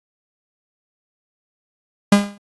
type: tone with exponential decay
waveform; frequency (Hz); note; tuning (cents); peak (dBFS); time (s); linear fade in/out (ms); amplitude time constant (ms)
45% pulse; 202.8; G#3; -41; -6; 2.12-2.38; 5; 55
effects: AAC 32 kbps